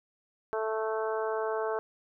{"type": "harmonic tone", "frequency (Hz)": 219.7, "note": "A3", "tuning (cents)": -2, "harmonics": [2, 3, 4, 5, 6, 7], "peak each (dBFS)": [-31, -35, -37, -39, -41, -42], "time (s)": [0.53, 1.79], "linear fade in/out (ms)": 0, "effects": []}